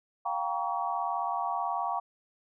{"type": "chord", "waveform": "sine", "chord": "G half-diminished seventh", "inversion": "third", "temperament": "just", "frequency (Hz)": [705.6, 784, 940.8, 1128.9], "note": ["F5", "G5", "Bb5", "Db6"], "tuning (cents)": [18, 0, 16, 31], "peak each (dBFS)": -34, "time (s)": [0.25, 2], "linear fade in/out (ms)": 10, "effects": []}